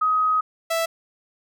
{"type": "tone pair in turn", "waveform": ["sine", "sawtooth"], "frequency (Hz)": [1260, 659.8], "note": ["D#6", "E5"], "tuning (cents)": [21, 1], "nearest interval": "major seventh", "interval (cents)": 1120, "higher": "first", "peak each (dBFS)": -17, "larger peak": "neither", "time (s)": [[0.01, 0.41], [0.7, 0.86]], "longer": "first", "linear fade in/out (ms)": 10, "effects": []}